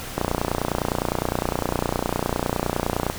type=click train; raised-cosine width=1 ms; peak=-7 dBFS; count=88; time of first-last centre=0.18-3.099 s; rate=29.8 Hz; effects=pink hiss -34 dBFS RMS until 3.18 s